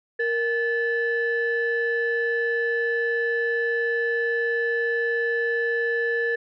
sine tone pair together, 466.5 / 1738.5 Hz, A#4 / A6, +1 / -21 cents, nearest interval octave + major seventh, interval 2278 cents, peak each -23 dBFS, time 0.19-6.36 s, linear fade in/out 10 ms, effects tanh soft clip ceiling -16 dBFS

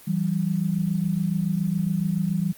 sine tone pair together, 164.81 / 191.95 Hz, E3 / G3, 0 / -36 cents, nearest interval minor third, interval 264 cents, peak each -24 dBFS, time 0.07-2.53 s, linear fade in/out 10 ms, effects white hiss -48 dBFS RMS until 2.57 s + Opus 24 kbps

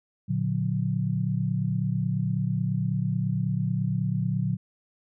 sine chord, Bb augmented, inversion none, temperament just, 116.54 / 145.68 / 182.1 Hz, Bb2 / D3 / F#3, 0 / -14 / -27 cents, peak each -28 dBFS, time 0.28-4.57 s, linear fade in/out 20 ms, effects none

